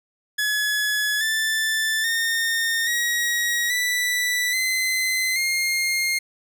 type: tone with pitch steps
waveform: sawtooth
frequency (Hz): 1698 / 1763 / 1830.4 / 1900.4 / 1973.2 / 2049 / 2127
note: G#6 / A6 / A#6 / A#6 / B6 / C7 / C7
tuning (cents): +38 / +3 / -32 / +33 / -2 / -37 / +28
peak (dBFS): -17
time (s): 0.38-6.19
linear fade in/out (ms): 10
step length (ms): 830
effects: none